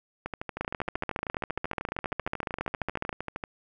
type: two click trains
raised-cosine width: 0.5 ms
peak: -14 / -18 dBFS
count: 37 / 42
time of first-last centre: 0.61-3.093 / 0.26-3.438 s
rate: 14.5 / 12.9 Hz
effects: none